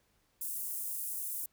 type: high-pass noise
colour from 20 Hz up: pink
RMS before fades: -38 dBFS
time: 0.41-1.46 s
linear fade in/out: 5 ms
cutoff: 9600 Hz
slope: 24 dB/octave
effects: pink hiss -73 dBFS RMS until 1.52 s